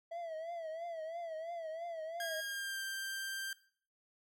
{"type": "tone with vibrato", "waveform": "triangle", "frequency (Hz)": 659.3, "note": "E5", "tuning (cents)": 0, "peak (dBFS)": -38, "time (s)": [0.11, 2.41], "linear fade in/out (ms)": 10, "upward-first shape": "triangle", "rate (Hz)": 3, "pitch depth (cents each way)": 100}
{"type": "tone with pitch glide", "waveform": "sawtooth", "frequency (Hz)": [1629, 1577.2], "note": ["G#6", "G6"], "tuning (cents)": [-34, 10], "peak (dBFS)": -35, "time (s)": [2.2, 3.53], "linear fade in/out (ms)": 2, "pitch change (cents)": -56, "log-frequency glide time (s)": [2.4, 2.8]}
{"effects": ["noise-tail reverb RT60 0.5 s tail -18 dB re dry"]}